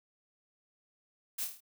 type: noise with echo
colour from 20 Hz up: blue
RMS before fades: -36 dBFS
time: 1.38-1.45 s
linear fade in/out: 10 ms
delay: 26 ms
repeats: 6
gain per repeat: -4 dB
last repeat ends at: 1.606 s
effects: none